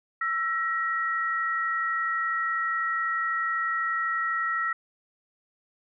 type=tone pair together; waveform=sine; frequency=1334 / 1897.8 Hz; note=E6 / A#6; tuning=+20 / +31 cents; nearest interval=tritone; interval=611 cents; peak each=-27 / -28 dBFS; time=0.21-4.73 s; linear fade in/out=5 ms; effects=none